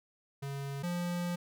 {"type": "tone pair in turn", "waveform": "square", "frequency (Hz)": [139.1, 175.26], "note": ["C#3", "F3"], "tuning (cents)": [6, 6], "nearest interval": "major third", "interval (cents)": 400, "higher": "second", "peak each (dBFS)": [-37, -33], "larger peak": "second", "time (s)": [[0.42, 0.83], [0.83, 1.36]], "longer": "second", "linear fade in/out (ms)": 10, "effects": []}